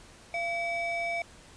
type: ring-modulated tone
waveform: triangle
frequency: 1486 Hz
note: F#6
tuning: 7 cents sharp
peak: -24 dBFS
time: 0.34-1.22 s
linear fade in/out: 2 ms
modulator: 802 Hz
effects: pink hiss -53 dBFS RMS until 1.56 s + resampled to 22050 Hz